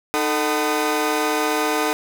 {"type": "tone cluster", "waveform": "30% pulse", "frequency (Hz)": [307.4, 443.7, 754, 1010, 1235], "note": ["D#4", "A4", "F#5", "B5", "D#6"], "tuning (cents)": [-21, 14, 32, 39, -13], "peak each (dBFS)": [-22, -21, -23, -25, -25], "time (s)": [0.14, 1.93], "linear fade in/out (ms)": 0, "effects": []}